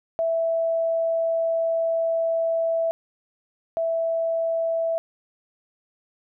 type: tone pair in turn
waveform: sine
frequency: 659.3 / 659.3 Hz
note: E5 / E5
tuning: 0 / 0 cents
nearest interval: unison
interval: 0 cents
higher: neither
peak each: -20 / -21 dBFS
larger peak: first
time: 0.19-2.91 / 3.77-4.98 s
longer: first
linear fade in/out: 0 ms
effects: none